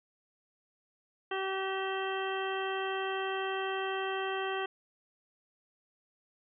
harmonic tone with a mistuned harmonic, 384 Hz, G4, 36 cents flat, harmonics 1 / 2 / 3 / 4 / 5 / 7 / 8, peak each -35 / -38 / -40 / -41 / -42 / -43 / -44 dBFS, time 1.31-4.66 s, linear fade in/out 5 ms, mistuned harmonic 8, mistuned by +49 cents, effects none

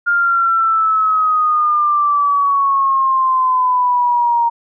sine exponential sweep, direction down, 1411 to 932.3 Hz, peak -11 dBFS, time 0.06-4.5 s, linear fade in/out 20 ms, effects none

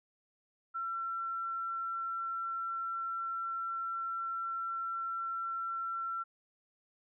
sine tone, 1352 Hz, E6, 43 cents sharp, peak -34 dBFS, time 0.74-6.24 s, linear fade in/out 20 ms, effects none

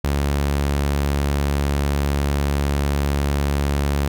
sawtooth tone, 71 Hz, C#2, 42 cents sharp, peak -14 dBFS, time 0.04-4.08 s, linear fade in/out 5 ms, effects none

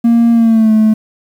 triangle tone with pitch glide, 233.1 to 217.5 Hz, A#3 to A3, 0 to -20 cents, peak -3 dBFS, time 0.04-0.94 s, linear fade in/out 10 ms, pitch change -120 cents, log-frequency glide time 0.32-0.72 s, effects tanh soft clip ceiling 0 dBFS + 7-bit

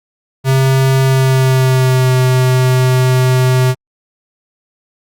square tone with pitch glide, 133.1 to 128.27 Hz, C3 to C3, +30 to -34 cents, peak -9 dBFS, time 0.44-3.75 s, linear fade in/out 50 ms, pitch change -64 cents, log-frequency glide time 1.03-2.12 s, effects Opus 48 kbps

